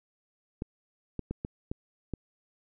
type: clicks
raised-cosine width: 3 ms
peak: -20 dBFS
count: 6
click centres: 0.621 / 1.193 / 1.31 / 1.449 / 1.715 / 2.137 s
effects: none